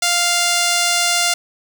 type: tone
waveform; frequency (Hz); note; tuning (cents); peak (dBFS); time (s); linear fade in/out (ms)
5% pulse; 698.5; F5; 0; -3; 0.02-1.34; 5
effects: none